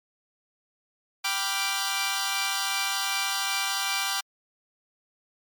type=chord; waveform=10% pulse; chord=G dominant seventh; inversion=none; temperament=equal; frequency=784 / 987.8 / 1174.7 / 1396.9 Hz; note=G5 / B5 / D6 / F6; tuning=0 / 0 / 0 / 0 cents; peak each=-22 / -25 / -22 / -24 dBFS; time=1.24-4.21 s; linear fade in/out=10 ms; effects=MP3 96 kbps